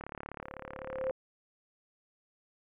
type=click train; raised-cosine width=0.5 ms; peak=-24 dBFS; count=40; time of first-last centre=0.01-1.096 s; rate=35.9 Hz
type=tone with exponential growth; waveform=sine; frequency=523.3 Hz; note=C5; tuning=in tune; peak=-28 dBFS; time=0.42-1.11 s; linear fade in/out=1 ms; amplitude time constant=150 ms
effects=low-pass 2000 Hz 12 dB/octave